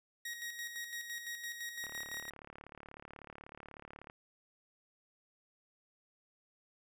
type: tone with tremolo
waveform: sawtooth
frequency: 1889 Hz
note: A#6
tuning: 22 cents sharp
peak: -36 dBFS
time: 0.25-2.3 s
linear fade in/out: 5 ms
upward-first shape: square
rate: 5.9 Hz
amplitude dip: 50%
type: click train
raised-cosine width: 0.5 ms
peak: -34 dBFS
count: 83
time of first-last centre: 1.84-4.099 s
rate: 36.3 Hz
effects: none